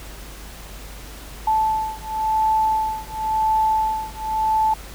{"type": "beating tone pair", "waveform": "sine", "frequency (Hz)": [874, 874.94], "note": ["A5", "A5"], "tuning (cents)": [-12, -10], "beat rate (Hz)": 0.94, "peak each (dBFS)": -21, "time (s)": [1.47, 4.74], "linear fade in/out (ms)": 5, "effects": ["added 50 Hz sine -37 dBFS peak until 4.94 s", "pink hiss -40 dBFS RMS until 4.94 s"]}